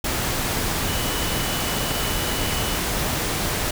sine tone in noise, 2960 Hz, F#7, in tune, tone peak -33 dBFS, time 0.88-2.78 s, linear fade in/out 5 ms, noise pink, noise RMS -24 dBFS, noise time 0.04-3.71 s, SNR -12 dB, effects none

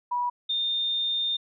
sine tone pair in turn, 974 / 3630 Hz, B5 / A#7, -24 / -47 cents, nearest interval octave + major seventh, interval 2277 cents, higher second, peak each -24 dBFS, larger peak neither, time 0.11-0.3 / 0.49-1.37 s, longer second, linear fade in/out 10 ms, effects none

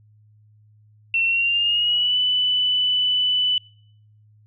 sine tone with pitch glide, 2709 to 2989 Hz, E7 to F#7, +47 to +17 cents, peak -17 dBFS, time 1.14-3.58 s, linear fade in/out 2 ms, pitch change +170 cents, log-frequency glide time 1.26-2.17 s, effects noise-tail reverb RT60 0.7 s tail -25 dB re dry + added 106 Hz sine -51 dBFS peak until 4.46 s

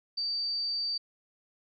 sine tone, 4628 Hz, D8, 26 cents flat, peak -29 dBFS, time 0.17-0.98 s, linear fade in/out 10 ms, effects none

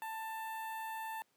sawtooth tone with notch filter, 888 Hz, A5, 16 cents sharp, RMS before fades -42 dBFS, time 0.02-1.22 s, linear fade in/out 0 ms, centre 5400 Hz, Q 0.5, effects pink hiss -75 dBFS RMS until 1.36 s + high-pass 200 Hz 12 dB/octave

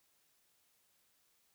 silence, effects white hiss -74 dBFS RMS until 1.54 s

